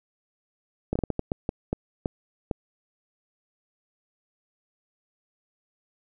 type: slowing click train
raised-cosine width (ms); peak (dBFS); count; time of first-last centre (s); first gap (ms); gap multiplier
2; -12; 11; 0.93-2.512; 25; 1.38
effects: none